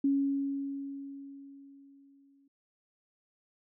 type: tone with exponential decay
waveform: sine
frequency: 277.2 Hz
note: C#4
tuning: in tune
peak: -23 dBFS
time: 0.04-2.48 s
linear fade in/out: 5 ms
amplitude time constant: 530 ms
effects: none